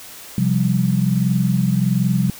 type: chord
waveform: sine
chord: C suspended fourth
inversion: none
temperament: equal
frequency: 130.81 / 174.61 / 196 Hz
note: C3 / F3 / G3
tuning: 0 / 0 / 0 cents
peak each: -19 dBFS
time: 0.38-2.3 s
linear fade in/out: 2 ms
effects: white hiss -38 dBFS RMS until 2.39 s